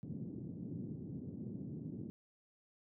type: band-pass noise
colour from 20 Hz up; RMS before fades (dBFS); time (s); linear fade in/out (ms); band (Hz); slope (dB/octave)
pink; -45; 0.03-2.1; 0; 120 to 300; 24
effects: none